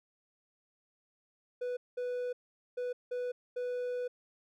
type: tone bursts at uneven times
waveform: triangle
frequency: 493.9 Hz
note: B4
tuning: in tune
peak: -31 dBFS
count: 5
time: 1.61-1.77 / 1.97-2.33 / 2.77-2.93 / 3.11-3.32 / 3.56-4.08 s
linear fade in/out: 10 ms
effects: none